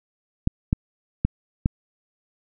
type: clicks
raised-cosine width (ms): 5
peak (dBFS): -6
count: 4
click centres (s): 0.474 / 0.729 / 1.25 / 1.659
effects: none